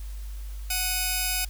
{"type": "tone pair together", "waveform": "5% pulse", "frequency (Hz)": [740, 2503], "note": ["F#5", "D#7"], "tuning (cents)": [0, 10], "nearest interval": "octave + major sixth", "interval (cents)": 2110, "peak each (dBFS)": -18, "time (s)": [0.7, 1.45], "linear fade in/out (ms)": 5, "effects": ["added 50 Hz sine -33 dBFS peak until 1.49 s", "white hiss -52 dBFS RMS until 1.49 s"]}